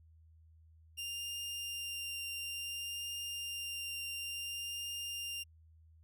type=tone with vibrato; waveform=sawtooth; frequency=2794 Hz; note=F7; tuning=in tune; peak=-36 dBFS; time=0.97-5.44 s; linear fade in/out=20 ms; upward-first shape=triangle; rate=0.57 Hz; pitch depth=9 cents each way; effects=added 80 Hz sine -59 dBFS peak until 6.03 s